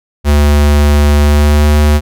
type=tone with pitch glide; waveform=square; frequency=73.2 to 74.57 Hz; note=D2 to D2; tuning=-5 to +27 cents; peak=-6 dBFS; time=0.24-2.01 s; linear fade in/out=50 ms; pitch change=+32 cents; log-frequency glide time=1.2-1.72 s; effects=none